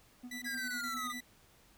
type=tone with tremolo; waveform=triangle; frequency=246.9 Hz; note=B3; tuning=in tune; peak=-40 dBFS; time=0.23-1.21 s; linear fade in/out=10 ms; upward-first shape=sine; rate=9.9 Hz; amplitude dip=80%
type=tone bursts; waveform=sawtooth; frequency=1975.5 Hz; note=B6; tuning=in tune; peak=-38 dBFS; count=7; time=0.31-1.206 s; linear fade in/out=5 ms; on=110 ms; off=21 ms
type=linear sweep; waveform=square; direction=down; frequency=1661.2 to 1203 Hz; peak=-38 dBFS; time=0.45-1.13 s; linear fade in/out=20 ms
effects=pink hiss -64 dBFS RMS until 1.77 s